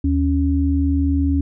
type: tone pair together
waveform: sine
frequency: 77.79 / 277.2 Hz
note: D#2 / C#4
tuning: 0 / 0 cents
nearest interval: octave + minor seventh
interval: 2200 cents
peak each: -17 / -18 dBFS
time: 0.04-1.41 s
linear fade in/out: 5 ms
effects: none